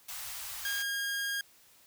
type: band-stop noise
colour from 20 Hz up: white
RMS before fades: -41 dBFS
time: 0.08-0.83 s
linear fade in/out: 10 ms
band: 110 to 710 Hz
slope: 24 dB/octave
type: tone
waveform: sawtooth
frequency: 1624 Hz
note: G#6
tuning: 39 cents flat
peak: -28 dBFS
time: 0.65-1.41 s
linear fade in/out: 2 ms
effects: white hiss -61 dBFS RMS until 1.86 s